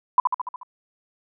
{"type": "tone with echo", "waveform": "sine", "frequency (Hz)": 1000, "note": "B5", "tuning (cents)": 21, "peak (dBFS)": -11, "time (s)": [0.18, 0.2], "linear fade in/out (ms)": 2, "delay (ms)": 72, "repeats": 6, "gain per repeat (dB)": -4, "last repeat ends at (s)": 0.632, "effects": []}